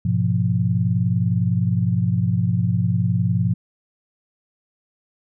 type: chord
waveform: sine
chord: F diminished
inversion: first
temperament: equal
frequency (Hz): 103.83 / 123.47 / 174.61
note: Ab2 / Cb3 / F3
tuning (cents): 0 / 0 / 0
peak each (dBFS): -21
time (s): 0.05-3.54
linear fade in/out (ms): 5
effects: none